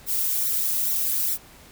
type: noise with flanger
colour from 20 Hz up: violet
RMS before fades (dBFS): -24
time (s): 0.06-1.38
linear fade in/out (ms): 50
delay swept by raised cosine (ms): 0.51 to 2.41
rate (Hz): 2.4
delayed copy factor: +0.85
effects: pink hiss -49 dBFS RMS until 1.71 s